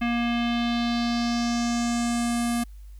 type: tone with low-pass filter sweep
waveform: square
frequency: 236.7 Hz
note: A#3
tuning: 27 cents sharp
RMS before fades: -25 dBFS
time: 0.01-2.64 s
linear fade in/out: 10 ms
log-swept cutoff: 2500 to 11000 Hz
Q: 2.8
effects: added 50 Hz sine -40 dBFS peak until 2.99 s + white hiss -64 dBFS RMS until 2.99 s